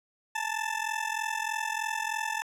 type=ring-modulated tone; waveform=20% pulse; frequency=880 Hz; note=A5; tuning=in tune; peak=-22 dBFS; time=0.35-2.42 s; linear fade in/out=0 ms; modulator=21.6 Hz; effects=low-pass 11000 Hz 12 dB/octave